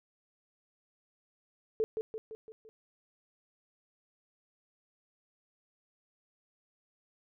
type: tone with echo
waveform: sine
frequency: 440 Hz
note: A4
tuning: in tune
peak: -26 dBFS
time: 1.8-1.84 s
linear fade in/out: 0 ms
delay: 170 ms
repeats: 5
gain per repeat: -5 dB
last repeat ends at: 2.69 s
effects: none